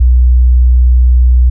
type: tone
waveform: sine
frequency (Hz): 61.74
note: B1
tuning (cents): 0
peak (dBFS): -3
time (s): 0-1.5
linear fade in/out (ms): 10
effects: none